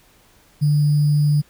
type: tone with sample-and-hold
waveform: sine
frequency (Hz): 147.8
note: D3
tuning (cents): +11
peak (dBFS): -13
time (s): 0.61-1.42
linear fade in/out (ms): 20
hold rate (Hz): 4900
effects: pink hiss -54 dBFS RMS until 1.49 s